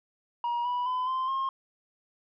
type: tone with pitch steps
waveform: sine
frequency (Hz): 953 / 980.9 / 1009.7 / 1039.3 / 1069.7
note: A#5 / B5 / B5 / C6 / C6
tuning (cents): +38 / -12 / +38 / -12 / +38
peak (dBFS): -24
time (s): 0.44-1.49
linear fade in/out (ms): 2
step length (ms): 210
effects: tanh soft clip ceiling -26 dBFS